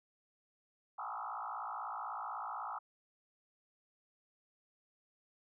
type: tone with frequency modulation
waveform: sine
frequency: 1046.5 Hz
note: C6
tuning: in tune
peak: -39 dBFS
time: 0.98-2.79 s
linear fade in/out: 10 ms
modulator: 56.1 Hz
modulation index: 5.2
effects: none